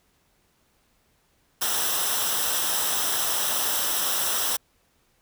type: noise with comb filter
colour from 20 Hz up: white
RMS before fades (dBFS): -25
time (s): 1.61-4.57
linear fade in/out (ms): 10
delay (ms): 0.44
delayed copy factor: -0.65
effects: pink hiss -66 dBFS RMS until 5.21 s